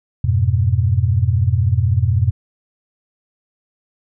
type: chord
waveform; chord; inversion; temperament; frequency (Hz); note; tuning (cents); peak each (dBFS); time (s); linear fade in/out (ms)
sine; F diminished; none; equal with one note detuned; 87.31 / 103.41 / 123.47; F2 / Ab2 / Cb3; 0 / -7 / 0; -17; 0.24-2.31; 5
effects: none